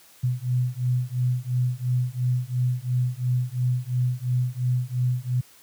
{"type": "beating tone pair", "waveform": "sine", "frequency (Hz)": [123.47, 126.37], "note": ["B2", "B2"], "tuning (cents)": [0, 40], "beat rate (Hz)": 2.9, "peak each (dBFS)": -24, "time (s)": [0.23, 5.41], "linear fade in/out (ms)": 10, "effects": ["white hiss -53 dBFS RMS until 5.62 s", "high-pass 80 Hz 12 dB/octave"]}